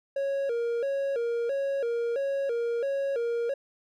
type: tone with vibrato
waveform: triangle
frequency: 509 Hz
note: C5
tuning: 48 cents flat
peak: -24 dBFS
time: 0.16-3.54 s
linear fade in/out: 5 ms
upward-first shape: square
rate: 1.5 Hz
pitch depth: 140 cents each way
effects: none